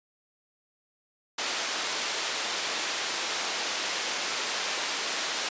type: band-pass noise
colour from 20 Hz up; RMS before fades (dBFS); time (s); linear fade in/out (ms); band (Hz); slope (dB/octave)
white; -31; 1.38-5.49; 5; 360 to 5400; 12
effects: resampled to 16000 Hz